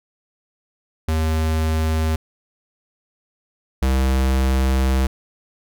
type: tone pair in turn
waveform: square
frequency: 79.3 / 65.73 Hz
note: D#2 / C2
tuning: +33 / +9 cents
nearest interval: minor third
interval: 324 cents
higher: first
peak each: -18 / -16 dBFS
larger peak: second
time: 1.08-2.16 / 3.82-5.07 s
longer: second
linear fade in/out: 5 ms
effects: none